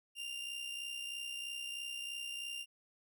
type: tone with amplitude modulation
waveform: 40% pulse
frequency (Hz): 2794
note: F7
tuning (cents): 0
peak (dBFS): -37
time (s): 0.15-2.66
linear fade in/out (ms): 50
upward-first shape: sine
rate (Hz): 63.1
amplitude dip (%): 50
effects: none